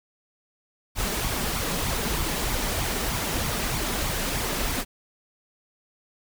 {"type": "noise with flanger", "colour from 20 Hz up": "pink", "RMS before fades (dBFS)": -27, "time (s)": [0.95, 4.85], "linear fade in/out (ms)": 50, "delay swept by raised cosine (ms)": [0.86, 5.16], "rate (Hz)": 3.2, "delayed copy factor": 0.55, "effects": []}